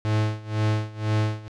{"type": "tone with tremolo", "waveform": "45% pulse", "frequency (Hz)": 107.7, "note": "A2", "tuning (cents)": -37, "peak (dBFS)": -19, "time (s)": [0.05, 1.48], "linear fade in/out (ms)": 0, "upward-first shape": "sine", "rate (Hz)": 2, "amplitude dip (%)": 90, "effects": ["low-pass 5000 Hz 12 dB/octave"]}